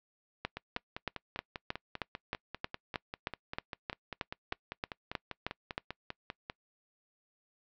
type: two click trains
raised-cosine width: 0.3 ms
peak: -22 / -17 dBFS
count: 31 / 18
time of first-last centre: 0.57-6.499 / 0.45-5.779 s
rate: 5.06 / 3.19 Hz
effects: noise-tail reverb RT60 0.1 s tail -24 dB re dry + low-pass 5000 Hz 12 dB/octave